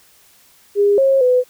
sine tone with pitch steps, 406.4 / 540 / 501 Hz, G#4 / C#5 / B4, -38 / -45 / +25 cents, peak -10 dBFS, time 0.75-1.44 s, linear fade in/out 50 ms, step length 230 ms, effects white hiss -51 dBFS RMS until 1.49 s

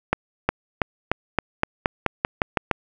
accelerating click train, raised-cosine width 0.5 ms, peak -3 dBFS, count 12, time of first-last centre 0.13-2.713 s, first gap 360 ms, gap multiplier 0.91, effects none

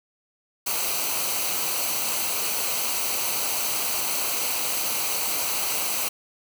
white noise with comb filter, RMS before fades -26 dBFS, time 0.66-6.09 s, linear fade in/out 10 ms, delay 0.57 ms, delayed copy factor -0.6, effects none

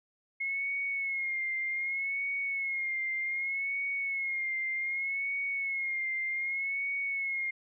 sine tone with vibrato, 2163 Hz, C#7, 43 cents flat, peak -30 dBFS, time 0.4-7.51 s, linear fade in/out 10 ms, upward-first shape sine, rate 0.65 Hz, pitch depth 54 cents each way, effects none

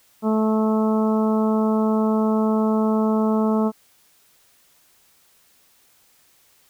harmonic tone, 217.9 Hz, A3, 17 cents flat, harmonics 1 / 2 / 3 / 4 / 5 / 6, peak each -18 / -24 / -28 / -30 / -32 / -34 dBFS, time 0.22-3.72 s, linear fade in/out 50 ms, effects white hiss -58 dBFS RMS until 6.69 s

